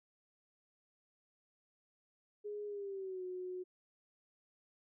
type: tone with pitch glide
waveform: sine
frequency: 415.3 to 365.7 Hz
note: G#4 to F#4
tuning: 0 to -20 cents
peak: -40 dBFS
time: 2.44-3.64 s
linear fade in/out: 20 ms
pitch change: -220 cents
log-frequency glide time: 2.66-3.24 s
effects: none